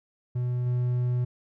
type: tone with level steps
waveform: triangle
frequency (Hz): 123.47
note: B2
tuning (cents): 0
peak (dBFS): -23 / -21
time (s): 0.35-1.25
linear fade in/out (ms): 10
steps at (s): 0.66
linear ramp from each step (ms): 5
effects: none